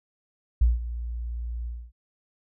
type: tone with ADSR envelope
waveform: sine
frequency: 58.7 Hz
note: A#1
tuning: 13 cents sharp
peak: -14 dBFS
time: 0.61-1.92 s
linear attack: 7 ms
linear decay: 170 ms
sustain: -15 dB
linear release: 260 ms
effects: none